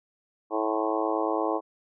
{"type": "harmonic tone with a mistuned harmonic", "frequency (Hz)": 109, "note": "A2", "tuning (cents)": -16, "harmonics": [3, 4, 5, 6, 7, 8, 9, 10], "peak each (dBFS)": [-30, -31, -32, -33, -33, -34, -35, -35], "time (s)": [0.5, 1.61], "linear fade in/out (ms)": 50, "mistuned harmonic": 9, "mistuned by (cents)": 48, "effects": []}